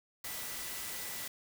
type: tone in noise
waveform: sine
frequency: 1975.5 Hz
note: B6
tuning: in tune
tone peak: -51 dBFS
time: 0.24-1.28 s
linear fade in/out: 5 ms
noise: white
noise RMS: -41 dBFS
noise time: 0.24-1.28 s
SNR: -13 dB
effects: none